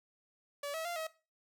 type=tone with pitch steps; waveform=sawtooth; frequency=573 / 645 / 693 / 639 Hz; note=D5 / E5 / F5 / D#5; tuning=-43 / -38 / -14 / +46 cents; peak=-33 dBFS; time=0.63-1.07 s; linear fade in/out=5 ms; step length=110 ms; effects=noise-tail reverb RT60 0.3 s tail -17 dB re dry